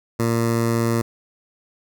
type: tone with notch filter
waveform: 15% pulse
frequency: 115.8 Hz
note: A#2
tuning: 11 cents flat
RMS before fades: -20 dBFS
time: 0.19-1.02 s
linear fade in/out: 10 ms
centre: 3100 Hz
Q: 1.2
effects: none